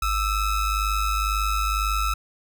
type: ring-modulated tone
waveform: square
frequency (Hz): 638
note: D#5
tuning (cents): +43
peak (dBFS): -19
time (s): 0.02-2.14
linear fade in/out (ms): 5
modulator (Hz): 689
effects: none